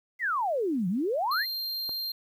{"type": "exponential two-way sweep", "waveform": "sine", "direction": "down then up", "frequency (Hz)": [2127, 170, 2127], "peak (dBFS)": -25, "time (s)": [0.19, 1.46], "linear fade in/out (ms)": 50, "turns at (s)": 0.88}
{"type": "tone", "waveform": "square", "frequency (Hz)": 4185, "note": "C8", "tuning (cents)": 0, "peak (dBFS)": -31, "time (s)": [1.31, 2.12], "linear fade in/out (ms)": 5}
{"type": "click", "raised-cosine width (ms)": 1, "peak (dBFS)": -29, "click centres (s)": 1.893}
{"effects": ["10-bit"]}